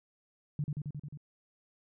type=tone with echo; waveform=sine; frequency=146.83 Hz; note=D3; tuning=in tune; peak=-29 dBFS; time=0.59-0.64 s; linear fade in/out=2 ms; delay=89 ms; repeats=6; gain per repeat=-2 dB; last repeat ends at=1.174 s; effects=none